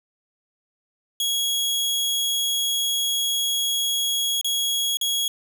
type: tone with dropouts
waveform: sawtooth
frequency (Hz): 3322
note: G#7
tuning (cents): 0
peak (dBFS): -18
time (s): 1.2-5.28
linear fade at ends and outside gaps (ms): 2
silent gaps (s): 4.413-4.445 / 4.971-5.012
effects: none